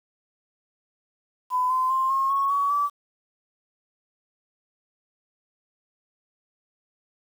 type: tone with pitch steps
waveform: sine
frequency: 1005 / 1028.5 / 1052.5 / 1077.1 / 1102.3 / 1128.1 / 1154.4 Hz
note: B5 / C6 / C6 / C6 / C#6 / C#6 / D6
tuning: +30 / -30 / +10 / +50 / -10 / +30 / -30 cents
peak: -20 dBFS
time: 1.5-2.9 s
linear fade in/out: 50 ms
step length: 200 ms
effects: 8-bit